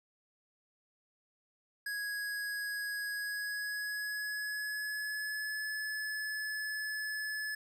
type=tone with pitch glide; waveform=square; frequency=1661.2 to 1719.8 Hz; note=G#6 to A6; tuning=0 to -40 cents; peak=-36 dBFS; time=1.86-7.55 s; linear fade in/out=5 ms; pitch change=+60 cents; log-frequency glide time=3.12-5.66 s; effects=none